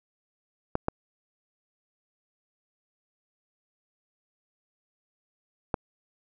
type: clicks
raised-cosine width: 1 ms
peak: -11 dBFS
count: 3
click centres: 0.754 / 0.884 / 5.742 s
effects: none